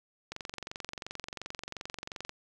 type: click train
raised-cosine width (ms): 0.2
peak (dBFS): -21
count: 46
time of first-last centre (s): 0.32-2.294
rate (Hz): 22.8
effects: none